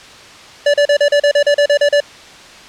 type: tone bursts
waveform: square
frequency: 579 Hz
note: D5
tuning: 25 cents flat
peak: -9 dBFS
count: 12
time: 0.66-2.004 s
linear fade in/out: 5 ms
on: 79 ms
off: 36 ms
effects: white hiss -37 dBFS RMS until 2.68 s + low-pass 5000 Hz 12 dB/octave